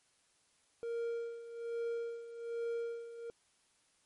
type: tone with tremolo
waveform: triangle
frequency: 466.2 Hz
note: A#4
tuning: in tune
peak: -32 dBFS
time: 0.83-3.3 s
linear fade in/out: 0 ms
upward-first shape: sine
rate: 1.2 Hz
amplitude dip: 75%
effects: white hiss -72 dBFS RMS until 4.05 s + MP3 48 kbps